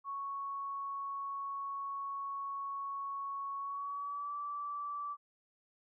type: tone with pitch glide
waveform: sine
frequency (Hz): 1108.7 to 1160.5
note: C#6 to D6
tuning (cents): 0 to -21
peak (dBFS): -37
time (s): 0.04-5.17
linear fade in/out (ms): 50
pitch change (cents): +79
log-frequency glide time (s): 3.58-4.35
effects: none